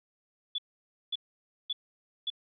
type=tone bursts; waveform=sine; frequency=3445 Hz; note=A7; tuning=37 cents flat; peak=-29 dBFS; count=4; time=0.55-2.302 s; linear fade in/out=5 ms; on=33 ms; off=540 ms; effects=none